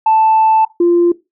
sine tone pair in turn, 880 / 346.2 Hz, A5 / F4, 0 / -15 cents, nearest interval octave + major third, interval 1615 cents, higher first, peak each -6 / -6 dBFS, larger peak neither, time 0.06-0.65 / 0.8-1.12 s, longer first, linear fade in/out 5 ms, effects noise-tail reverb RT60 0.2 s tail -18 dB re dry + tanh soft clip ceiling -4 dBFS

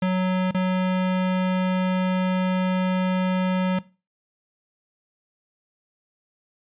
square tone with dropouts, 185 Hz, F#3, in tune, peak -20 dBFS, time 0.02-3.79 s, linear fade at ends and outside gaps 5 ms, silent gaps 0.511-0.545 s, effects noise-tail reverb RT60 0.3 s tail -19 dB re dry + resampled to 8000 Hz

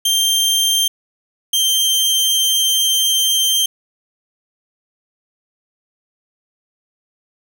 sawtooth tone pair in turn, 3163 / 3148 Hz, G7 / G7, +15 / +7 cents, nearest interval unison, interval 8 cents, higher first, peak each -10 dBFS, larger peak neither, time 0.05-0.88 / 1.53-3.66 s, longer second, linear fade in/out 5 ms, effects none

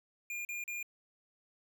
square tone bursts, 2412 Hz, D7, 46 cents sharp, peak -38 dBFS, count 3, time 0.3-0.828 s, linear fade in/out 2 ms, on 150 ms, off 39 ms, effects 11-bit

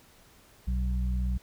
harmonic tone, 61.8 Hz, B1, 2 cents sharp, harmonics 1 / 2 / 3, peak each -26 / -40 / -36 dBFS, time 0.67-1.38 s, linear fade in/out 10 ms, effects pink hiss -58 dBFS RMS until 1.42 s

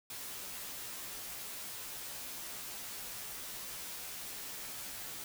white noise with comb filter, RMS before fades -44 dBFS, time 0.1-5.24 s, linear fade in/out 2 ms, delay 13 ms, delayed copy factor -0.85, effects none

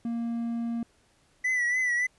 triangle tone, 233.1 Hz, A#3, in tune, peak -26 dBFS, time 0.05-0.83 s, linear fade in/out 2 ms
triangle tone with vibrato, 1975.5 Hz, B6, in tune, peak -22 dBFS, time 1.44-2.07 s, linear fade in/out 10 ms, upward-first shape triangle, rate 3.5 Hz, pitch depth 65 cents each way
effects pink hiss -65 dBFS RMS until 2.18 s + resampled to 24000 Hz

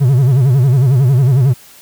triangle tone with vibrato, 130.81 Hz, C3, in tune, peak -5 dBFS, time 0-1.54 s, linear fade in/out 20 ms, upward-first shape sine, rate 11 Hz, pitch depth 160 cents each way, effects white hiss -41 dBFS RMS until 1.81 s

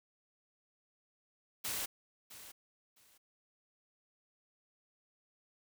white noise with echo, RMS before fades -38 dBFS, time 1.64-1.86 s, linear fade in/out 10 ms, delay 660 ms, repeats 2, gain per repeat -14 dB, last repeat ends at 3.18 s, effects none

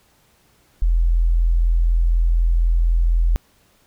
sine tone, 42.04 Hz, E1, 35 cents sharp, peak -13 dBFS, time 0.82-3.36 s, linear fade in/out 0 ms, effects pink hiss -58 dBFS RMS until 3.86 s

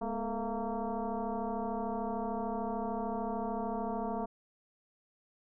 sine tone with frequency modulation, 242.7 Hz, B3, 30 cents flat, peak -32 dBFS, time 0.01-4.26 s, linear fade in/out 10 ms, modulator 226 Hz, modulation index 3.3, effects none

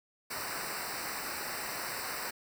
pink noise with comb filter, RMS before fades -38 dBFS, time 0.3-2.31 s, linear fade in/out 10 ms, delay 0.3 ms, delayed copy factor -0.95, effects none

